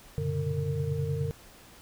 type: tone cluster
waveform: sine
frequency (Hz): 93.4 / 117.7 / 135.1 / 144.7 / 458.3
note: F#2 / A#2 / C#3 / D3 / A#4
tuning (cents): +17 / +17 / -44 / -25 / -29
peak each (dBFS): -34 / -38 / -37 / -30 / -35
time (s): 0.18-1.31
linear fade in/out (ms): 0
effects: pink hiss -53 dBFS RMS until 1.81 s